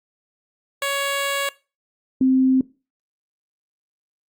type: tone pair in turn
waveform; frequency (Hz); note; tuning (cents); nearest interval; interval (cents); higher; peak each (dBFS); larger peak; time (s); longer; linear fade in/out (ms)
10% pulse / sine; 558 / 261.1; C#5 / C4; +11 / -3; octave + minor second; 1314; first; -13; neither; 0.82-1.49 / 2.21-2.61; first; 2
effects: noise-tail reverb RT60 0.3 s tail -20 dB re dry + Opus 48 kbps